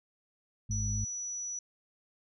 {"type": "harmonic tone", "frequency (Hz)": 52, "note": "G#1", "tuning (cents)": 3, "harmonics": [1, 2, 4], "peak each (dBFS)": [-36, -32, -42], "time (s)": [0.69, 1.05], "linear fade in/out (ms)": 10}
{"type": "tone", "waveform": "sine", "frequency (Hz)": 5900, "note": "F#8", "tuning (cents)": -6, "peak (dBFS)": -35, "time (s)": [0.71, 1.59], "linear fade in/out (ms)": 2}
{"effects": []}